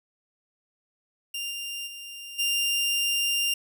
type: tone with level steps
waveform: sawtooth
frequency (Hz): 2794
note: F7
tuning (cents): 0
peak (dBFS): -27 / -29 / -35 / -20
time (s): 1.34-3.54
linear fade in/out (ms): 5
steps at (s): 1.5 / 1.86 / 2.38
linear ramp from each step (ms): 20
effects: none